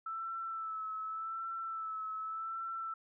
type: tone with vibrato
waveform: sine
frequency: 1318.5 Hz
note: E6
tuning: in tune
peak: -37 dBFS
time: 0.06-2.94 s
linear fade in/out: 5 ms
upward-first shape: sine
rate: 0.86 Hz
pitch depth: 33 cents each way
effects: none